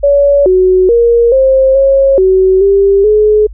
sine tone with pitch steps, 567 / 370.8 / 469.7 / 530 / 544 / 377 / 395.6 / 424.5 Hz, C#5 / F#4 / A#4 / C5 / C#5 / F#4 / G4 / G#4, +39 / +4 / +13 / +22 / -33 / +32 / +16 / +38 cents, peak -4 dBFS, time 0.03-3.47 s, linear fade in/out 10 ms, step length 430 ms, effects added 50 Hz sine -25 dBFS peak until 3.53 s

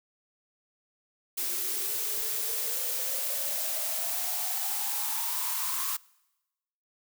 blue noise with high-pass filter sweep, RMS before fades -31 dBFS, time 1.37-5.97 s, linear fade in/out 10 ms, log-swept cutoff 340 to 1100 Hz, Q 9, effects noise-tail reverb RT60 1.0 s tail -24 dB re dry

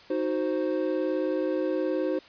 triangle chord, C diminished, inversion first, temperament equal, 311.1 / 370 / 523.3 Hz, Eb4 / Gb4 / C5, 0 / 0 / 0 cents, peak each -27 / -28 / -27 dBFS, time 0.1-2.19 s, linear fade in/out 5 ms, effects white hiss -51 dBFS RMS until 2.28 s + resampled to 11025 Hz

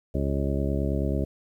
harmonic tone, 69.3 Hz, C#2, in tune, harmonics 1 / 2 / 3 / 4 / 5 / 6 / 8 / 9, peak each -27 / -30 / -32 / -33 / -34 / -35 / -36 / -37 dBFS, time 0.14-1.25 s, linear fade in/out 10 ms, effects 10-bit

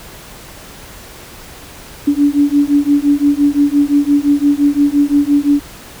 sine beating tone pair, 284.8 / 290.6 Hz, C#4 / D4, +47 / -18 cents, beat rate 5.8 Hz, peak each -12 dBFS, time 2.07-5.6 s, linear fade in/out 10 ms, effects pink hiss -35 dBFS RMS until 6 s

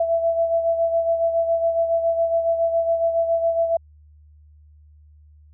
sine beating tone pair, 665 / 672.2 Hz, E5 / E5, +15 / +34 cents, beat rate 7.2 Hz, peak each -18 / -26 dBFS, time 0-3.77 s, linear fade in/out 5 ms, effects added 75 Hz sine -47 dBFS peak until 5.53 s

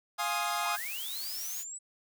sawtooth chord, F minor seventh, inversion none, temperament equal with one note detuned, 698.5 / 830.6 / 1056.8 / 1244.5 Hz, F5 / Ab5 / C6 / Eb6, 0 / 0 / +17 / 0 cents, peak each -32 / -31 / -35 / -30 dBFS, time 0.18-0.77 s, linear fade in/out 20 ms
sine linear sweep, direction up, 666 to 8000 Hz, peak -39 dBFS, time 0.62-1.79 s, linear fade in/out 20 ms
blue noise, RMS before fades -39 dBFS, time 0.72-1.65 s, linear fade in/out 50 ms
effects none

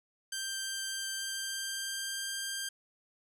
10% pulse tone with pitch glide, 1574 to 1588.6 Hz, G6 to G6, +7 to +23 cents, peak -26 dBFS, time 0.32-2.69 s, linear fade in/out 5 ms, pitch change +16 cents, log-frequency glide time 1.03-2.35 s, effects none

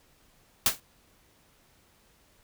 white noise with exponential decay, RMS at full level -18 dBFS, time 0.66-0.8 s, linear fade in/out 2 ms, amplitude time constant 29 ms, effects pink hiss -63 dBFS RMS until 2.43 s

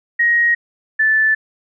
sine tone pair in turn, 1883 / 1753.3 Hz, A#6 / A6, +17 / -7 cents, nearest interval minor second, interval 124 cents, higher first, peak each -11 dBFS, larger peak neither, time 0.19-0.55 / 0.99-1.35 s, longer neither, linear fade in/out 10 ms, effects none

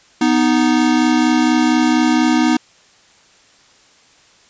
square tone pair together, 246.9 / 311.1 Hz, B3 / D#4, 0 / 0 cents, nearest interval major third, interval 400 cents, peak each -15 dBFS, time 0.21-2.57 s, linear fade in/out 5 ms, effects white hiss -50 dBFS RMS until 4.49 s + resampled to 16000 Hz

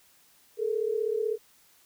sine tone pair together, 424.7 / 460.7 Hz, G#4 / A#4, +39 / -20 cents, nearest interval minor second, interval 141 cents, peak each -28 / -29 dBFS, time 0.57-1.38 s, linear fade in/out 50 ms, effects white hiss -61 dBFS RMS until 1.85 s

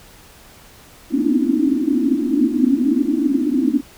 white band-pass noise, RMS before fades -17 dBFS, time 1.1-3.82 s, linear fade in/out 50 ms, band 240 to 320 Hz, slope 96 dB/octave, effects pink hiss -45 dBFS RMS until 3.97 s

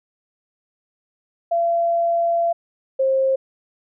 sine tone pair in turn, 680 / 532.3 Hz, F5 / C5, -46 / +30 cents, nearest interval major third, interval 424 cents, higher first, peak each -16 / -15 dBFS, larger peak second, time 1.51-2.53 / 2.99-3.36 s, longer first, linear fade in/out 10 ms, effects none

